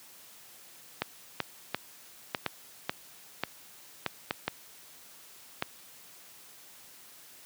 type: clicks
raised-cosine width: 0.3 ms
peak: -12 dBFS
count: 11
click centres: 1.02 / 1.403 / 1.746 / 2.348 / 2.463 / 2.895 / 3.436 / 4.063 / 4.309 / 4.48 / 5.624 s
effects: white hiss -53 dBFS RMS until 7.45 s + high-pass 100 Hz 12 dB/octave